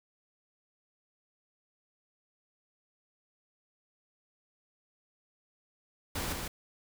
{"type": "noise with echo", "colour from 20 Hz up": "pink", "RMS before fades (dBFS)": -35, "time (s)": [6.15, 6.33], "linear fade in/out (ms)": 5, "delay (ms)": 150, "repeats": 1, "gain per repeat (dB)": -3, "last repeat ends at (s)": 6.48, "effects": []}